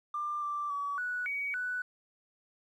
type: tone with pitch steps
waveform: triangle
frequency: 1191 / 1175 / 1139 / 1474 / 2258 / 1487 Hz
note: D6 / D6 / C#6 / F#6 / C#7 / F#6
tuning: +24 / +1 / +47 / -7 / +31 / +8 cents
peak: -28 dBFS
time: 0.14-1.82 s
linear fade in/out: 5 ms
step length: 280 ms
effects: tanh soft clip ceiling -30 dBFS